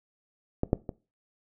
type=clicks; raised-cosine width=2 ms; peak=-12 / -8 / -20 dBFS; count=3; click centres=0.634 / 0.731 / 0.892 s; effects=noise-tail reverb RT60 0.3 s tail -20 dB re dry